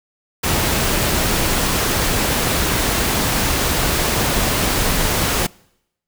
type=noise; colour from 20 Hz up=pink; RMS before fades=-18 dBFS; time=0.43-5.47 s; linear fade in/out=10 ms; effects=noise-tail reverb RT60 0.8 s tail -25 dB re dry